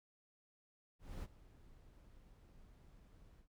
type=noise with ADSR envelope; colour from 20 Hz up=brown; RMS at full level=-43 dBFS; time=0.99-3.48 s; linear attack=240 ms; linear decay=37 ms; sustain=-19 dB; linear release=94 ms; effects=none